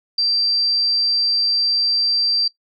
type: tone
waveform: sine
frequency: 4699 Hz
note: D8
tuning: in tune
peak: -15 dBFS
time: 0.18-2.48 s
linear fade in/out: 5 ms
effects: noise-tail reverb RT60 0.1 s tail -18 dB re dry